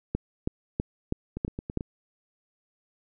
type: two click trains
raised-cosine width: 3 ms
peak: -20 / -13 dBFS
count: 5 / 6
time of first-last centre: 1.37-1.809 / 0.15-1.773 s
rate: 9.12 / 3.08 Hz
effects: none